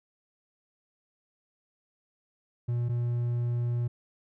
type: tone pair in turn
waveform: triangle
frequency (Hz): 120 / 120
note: B2 / B2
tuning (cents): -49 / -49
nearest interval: unison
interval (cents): 0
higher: neither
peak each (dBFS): -24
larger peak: neither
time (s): 2.68-2.89 / 2.89-3.88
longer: second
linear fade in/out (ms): 10
effects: none